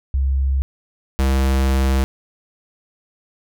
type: tone pair in turn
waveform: sine / square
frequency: 67.3 / 66.6 Hz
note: C2 / C2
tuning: +49 / +31 cents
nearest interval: unison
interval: 18 cents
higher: first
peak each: -15 dBFS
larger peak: neither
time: 0.14-0.62 / 1.19-2.04 s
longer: second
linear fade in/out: 0 ms
effects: none